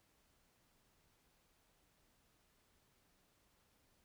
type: silence
effects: pink hiss -75 dBFS RMS until 4.04 s